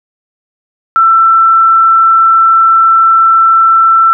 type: tone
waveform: sine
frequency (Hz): 1337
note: E6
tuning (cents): +24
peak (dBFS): -3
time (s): 0.96-4.13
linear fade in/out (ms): 0
effects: none